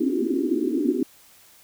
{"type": "band-pass noise", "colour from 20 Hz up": "white", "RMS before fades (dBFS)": -23, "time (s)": [0, 1.03], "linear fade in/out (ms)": 5, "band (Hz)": [240, 390], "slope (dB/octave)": 96, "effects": ["white hiss -53 dBFS RMS until 1.63 s"]}